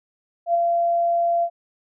sine tone with ADSR envelope, 685 Hz, F5, 34 cents flat, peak -14 dBFS, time 0.46-1.5 s, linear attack 83 ms, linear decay 14 ms, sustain -3 dB, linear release 68 ms, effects none

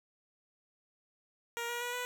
10% pulse tone with pitch steps, 470 / 477.7 / 485.5 / 493.4 Hz, A#4 / A#4 / B4 / B4, +14 / +42 / -30 / -2 cents, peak -27 dBFS, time 1.57-2.05 s, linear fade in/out 0 ms, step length 120 ms, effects none

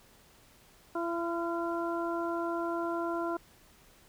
harmonic tone with a mistuned harmonic, 338.3 Hz, E4, 45 cents sharp, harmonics 1 / 2 / 3 / 4, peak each -33 / -36 / -38 / -39 dBFS, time 0.95-3.37 s, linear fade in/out 5 ms, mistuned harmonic 4, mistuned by +30 cents, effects pink hiss -60 dBFS RMS until 4.08 s

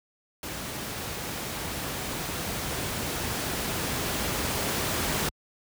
pink noise with level ramp, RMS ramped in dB -35 to -27 dBFS, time 0.43-5.29 s, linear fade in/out 2 ms, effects high-pass 60 Hz 12 dB/octave

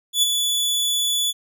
sawtooth tone with ADSR envelope, 3444 Hz, A7, 38 cents flat, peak -10 dBFS, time 0.13-1.33 s, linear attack 97 ms, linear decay 17 ms, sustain -6 dB, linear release 35 ms, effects none

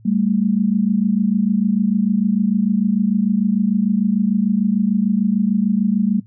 sine tone pair together, 196 / 222.7 Hz, G3 / A3, 0 / +21 cents, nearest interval major second, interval 221 cents, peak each -17 dBFS, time 0.05-6.2 s, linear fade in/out 10 ms, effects noise-tail reverb RT60 0.1 s tail -18 dB re dry + added 110 Hz sine -44 dBFS peak until 6.26 s

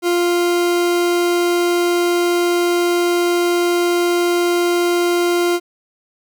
40% pulse tone, 349.2 Hz, F4, in tune, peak -13 dBFS, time 0.02-5.6 s, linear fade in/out 50 ms, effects none

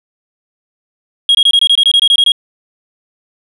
sine tone bursts, 3280 Hz, G#7, 22 cents flat, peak -3 dBFS, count 13, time 1.29-2.32 s, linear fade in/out 2 ms, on 58 ms, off 23 ms, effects tanh soft clip ceiling -4 dBFS

